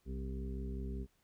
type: harmonic tone with a mistuned harmonic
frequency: 65.3 Hz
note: C2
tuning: 3 cents flat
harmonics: 1 / 2 / 3 / 4 / 6 / 7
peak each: -39 / -48 / -46 / -49 / -49 / -60 dBFS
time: 0.05-1.07 s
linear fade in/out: 50 ms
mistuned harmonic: 1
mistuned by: -110 cents
effects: pink hiss -75 dBFS RMS until 1.23 s